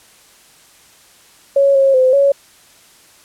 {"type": "tone with pitch steps", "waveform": "sine", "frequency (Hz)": [555, 543, 515, 558], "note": ["C#5", "C#5", "C5", "C#5"], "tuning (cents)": [2, -36, -28, 11], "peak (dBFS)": -8, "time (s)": [1.56, 2.32], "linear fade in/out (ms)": 5, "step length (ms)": 190, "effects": ["white hiss -47 dBFS RMS until 3.24 s", "low-pass 11000 Hz 12 dB/octave"]}